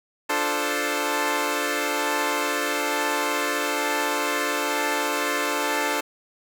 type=chord; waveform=10% pulse; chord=D minor seventh; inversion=none; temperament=equal; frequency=293.7 / 349.2 / 440 / 523.3 Hz; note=D4 / F4 / A4 / C5; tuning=0 / 0 / 0 / 0 cents; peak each=-19 / -23 / -19 / -21 dBFS; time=0.29-6.01 s; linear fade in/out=10 ms; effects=none